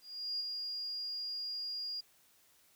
sine tone with ADSR envelope, 4837 Hz, D#8, 50 cents flat, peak -33 dBFS, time 0.01-2.01 s, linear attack 390 ms, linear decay 14 ms, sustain -4 dB, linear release 11 ms, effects white hiss -67 dBFS RMS until 2.75 s

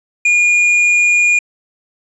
sine tone with tanh clipping, 2431 Hz, D#7, 41 cents flat, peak -10 dBFS, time 0.25-1.39 s, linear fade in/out 5 ms, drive 7 dB, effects resampled to 22050 Hz

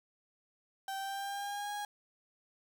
35% pulse tone with pitch glide, 778 to 824.3 Hz, G5 to G#5, -13 to -13 cents, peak -35 dBFS, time 0.88-1.85 s, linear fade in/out 2 ms, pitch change +100 cents, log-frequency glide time 0.98-1.72 s, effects 12-bit

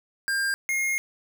square tone pair in turn, 1600 / 2142 Hz, G6 / C7, +35 / +40 cents, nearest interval perfect fourth, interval 505 cents, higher second, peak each -24 dBFS, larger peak neither, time 0.28-0.54 / 0.69-0.98 s, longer second, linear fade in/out 0 ms, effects none

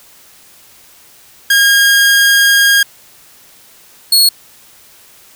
sawtooth tone pair in turn, 1625 / 4338 Hz, G#6 / C#8, -38 / -38 cents, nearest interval octave + perfect fourth, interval 1700 cents, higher second, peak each -3 dBFS, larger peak neither, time 1.5-2.83 / 4.12-4.29 s, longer first, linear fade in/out 5 ms, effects white hiss -43 dBFS RMS until 5.35 s

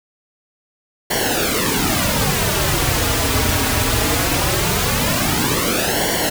pink noise with flanger, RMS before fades -18 dBFS, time 1.1-6.3 s, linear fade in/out 10 ms, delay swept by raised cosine 0.79 to 5.79 ms, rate 0.2 Hz, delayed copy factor -0.8, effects none

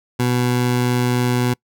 20% pulse tone, 123.47 Hz, B2, in tune, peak -11 dBFS, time 0.19-1.54 s, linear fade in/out 10 ms, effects noise-tail reverb RT60 0.1 s tail -25 dB re dry

